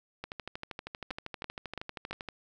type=two click trains; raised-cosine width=0.3 ms; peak=-22 / -20 dBFS; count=27 / 4; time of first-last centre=0.24-2.287 / 1.11-2.11 s; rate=12.7 / 3 Hz; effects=none